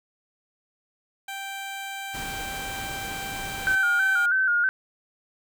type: tone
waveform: 15% pulse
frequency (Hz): 784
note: G5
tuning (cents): 0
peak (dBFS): -26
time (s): 1.28-4.26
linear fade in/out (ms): 5
type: noise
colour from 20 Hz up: pink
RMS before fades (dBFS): -37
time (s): 2.13-3.76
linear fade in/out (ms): 20
type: tone with vibrato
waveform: sine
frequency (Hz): 1480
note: F#6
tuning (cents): 0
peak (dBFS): -19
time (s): 3.67-4.69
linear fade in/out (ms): 0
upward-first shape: square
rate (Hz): 3.1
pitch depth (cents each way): 64
effects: none